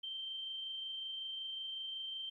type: tone with amplitude modulation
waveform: sine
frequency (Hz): 3132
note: G7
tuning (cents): -2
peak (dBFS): -39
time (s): 0.03-2.3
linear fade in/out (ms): 10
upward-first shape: sine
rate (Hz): 25.4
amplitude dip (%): 25
effects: 13-bit

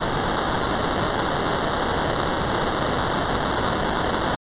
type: noise with sample-and-hold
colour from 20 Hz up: white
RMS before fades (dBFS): -23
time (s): 0-4.36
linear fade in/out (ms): 20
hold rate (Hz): 2450
effects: resampled to 8000 Hz

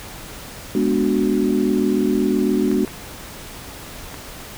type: chord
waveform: sine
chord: G# half-diminished seventh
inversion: none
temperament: equal with one note detuned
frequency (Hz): 207.7 / 246.1 / 293.7 / 370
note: G#3 / B3 / D4 / F#4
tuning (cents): 0 / -6 / 0 / 0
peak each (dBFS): -21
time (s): 0.75-2.85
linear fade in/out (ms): 2
type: clicks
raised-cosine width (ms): 0.5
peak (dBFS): -18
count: 3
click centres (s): 2.715 / 2.877 / 4.143
effects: pink hiss -36 dBFS RMS until 4.57 s

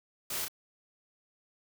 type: noise with echo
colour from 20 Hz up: white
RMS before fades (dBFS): -36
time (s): 0.3-0.45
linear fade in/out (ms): 5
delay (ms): 33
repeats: 1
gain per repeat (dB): -3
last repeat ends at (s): 0.483
effects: none

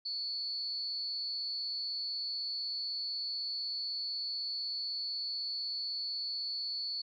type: tone with amplitude modulation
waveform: sine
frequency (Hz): 4435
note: C#8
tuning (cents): 0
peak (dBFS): -31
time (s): 0.05-7.02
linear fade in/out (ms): 10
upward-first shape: sine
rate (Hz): 236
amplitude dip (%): 75
effects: none

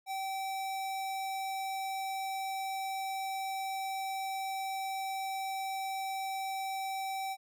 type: tone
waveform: square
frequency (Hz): 772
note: G5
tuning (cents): -27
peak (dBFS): -35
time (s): 0.06-7.37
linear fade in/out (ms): 50
effects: none

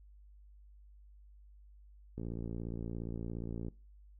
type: click train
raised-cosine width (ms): 3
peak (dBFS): -28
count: 87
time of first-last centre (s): 2.18-3.683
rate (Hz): 57.2
effects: noise-tail reverb RT60 0.3 s tail -21 dB re dry + added 50 Hz sine -55 dBFS peak until 4.19 s

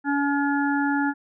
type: harmonic tone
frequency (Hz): 283.8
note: C#4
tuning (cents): +41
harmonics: 1 / 3 / 5 / 6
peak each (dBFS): -22 / -27 / -29 / -30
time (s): 0.04-1.14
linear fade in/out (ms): 50
effects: none

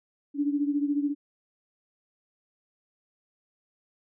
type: beating tone pair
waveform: sine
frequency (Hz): 285.7 / 299.7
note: D4 / D4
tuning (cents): -48 / +35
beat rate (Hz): 14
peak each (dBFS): -25 / -30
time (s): 0.34-1.15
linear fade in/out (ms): 50
effects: none

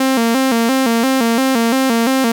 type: tone with vibrato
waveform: sawtooth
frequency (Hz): 246.9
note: B3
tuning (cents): 0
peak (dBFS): -8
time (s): 0-2.32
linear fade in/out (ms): 5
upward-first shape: square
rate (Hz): 2.9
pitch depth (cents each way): 120
effects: none

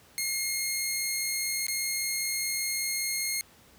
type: tone with dropouts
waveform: 10% pulse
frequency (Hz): 2143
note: C7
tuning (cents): +41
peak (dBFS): -19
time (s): 0.18-3.41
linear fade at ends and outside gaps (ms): 0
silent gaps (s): 1.667-1.683
effects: pink hiss -57 dBFS RMS until 3.78 s + high-pass 60 Hz 12 dB/octave

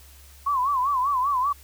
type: tone with vibrato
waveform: sine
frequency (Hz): 1073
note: C6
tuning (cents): +43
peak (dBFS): -20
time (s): 0.46-1.53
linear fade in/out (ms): 10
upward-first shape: sine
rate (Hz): 5.1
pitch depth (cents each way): 140
effects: added 69 Hz sine -48 dBFS peak until 1.63 s + white hiss -52 dBFS RMS until 1.63 s

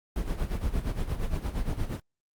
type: noise with tremolo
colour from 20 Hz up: brown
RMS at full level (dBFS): -27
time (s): 0.16-2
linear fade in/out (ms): 2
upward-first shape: sine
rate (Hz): 8.6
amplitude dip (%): 70
effects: Opus 24 kbps

